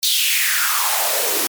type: noise with high-pass filter sweep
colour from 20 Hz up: white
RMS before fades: -18 dBFS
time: 0.03-1.47 s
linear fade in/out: 0 ms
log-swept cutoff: 4000 to 320 Hz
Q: 4.1
effects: MP3 96 kbps